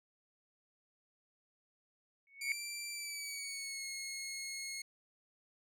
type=tone with exponential growth; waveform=sine; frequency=2217 Hz; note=C#7; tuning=in tune; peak=-29 dBFS; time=2.27-2.52 s; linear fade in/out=1 ms; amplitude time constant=53 ms
type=tone with pitch glide; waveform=15% pulse; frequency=2349 to 2167 Hz; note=D7 to C#7; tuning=0 to -40 cents; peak=-34 dBFS; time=2.41-4.82 s; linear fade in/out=5 ms; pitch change=-140 cents; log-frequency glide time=2.91-3.85 s
effects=none